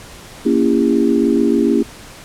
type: chord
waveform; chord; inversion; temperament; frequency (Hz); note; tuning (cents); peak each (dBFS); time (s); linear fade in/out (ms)
sine; A# diminished seventh; none; just; 233.1 / 279.7 / 335.6 / 402.8; A#3 / C#4 / E4 / G4; 0 / +16 / +31 / +47; -16 / -16 / -17 / -18; 0.45-1.83; 10
effects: pink hiss -37 dBFS RMS until 2.24 s + low-pass 11000 Hz 12 dB/octave